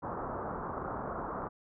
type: low-pass noise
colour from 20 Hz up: white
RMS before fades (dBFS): -38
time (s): 0.02-1.49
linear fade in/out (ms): 20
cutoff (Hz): 1300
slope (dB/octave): 48
effects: none